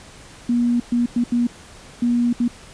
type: tone bursts at uneven times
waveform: sine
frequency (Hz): 239.7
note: A#3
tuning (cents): +48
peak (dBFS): -15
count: 6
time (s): 0.49-0.8 / 0.92-1.06 / 1.16-1.24 / 1.32-1.47 / 2.02-2.33 / 2.4-2.48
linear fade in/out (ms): 5
effects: pink hiss -43 dBFS RMS until 2.73 s + resampled to 22050 Hz